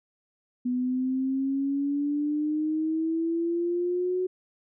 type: exponential sweep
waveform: sine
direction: up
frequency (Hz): 246.9 to 370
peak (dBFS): -24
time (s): 0.65-4.27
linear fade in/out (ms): 10
effects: none